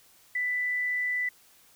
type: tone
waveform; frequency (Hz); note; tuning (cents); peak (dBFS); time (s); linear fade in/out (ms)
sine; 1986; B6; +9; -26; 0.35-1.29; 5
effects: white hiss -59 dBFS RMS until 1.75 s